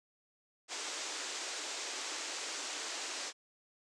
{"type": "band-pass noise", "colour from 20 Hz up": "white", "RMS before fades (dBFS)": -41, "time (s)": [0.68, 3.33], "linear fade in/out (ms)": 50, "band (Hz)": [280, 7800], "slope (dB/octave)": 48, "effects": []}